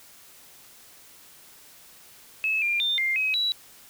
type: tone with pitch steps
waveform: sine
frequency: 2593 / 2394 / 3602 / 2107 / 2541 / 3918 Hz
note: E7 / D7 / A7 / C7 / D#7 / B7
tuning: -29 / +33 / +40 / +12 / +36 / -15 cents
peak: -22 dBFS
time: 2.44-3.52 s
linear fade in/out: 0 ms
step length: 180 ms
effects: white hiss -51 dBFS RMS until 3.89 s